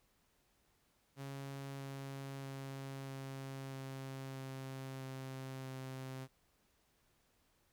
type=tone with pitch steps; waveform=sawtooth; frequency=137.6 / 136.73 / 135.86 / 135 / 134.15 / 133.3 / 132.45 / 131.61 Hz; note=C#3 / C#3 / C#3 / C#3 / C3 / C3 / C3 / C3; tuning=-12 / -23 / -34 / -45 / +44 / +33 / +22 / +11 cents; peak=-40 dBFS; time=1.16-6.28 s; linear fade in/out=50 ms; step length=640 ms; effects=pink hiss -75 dBFS RMS until 7.72 s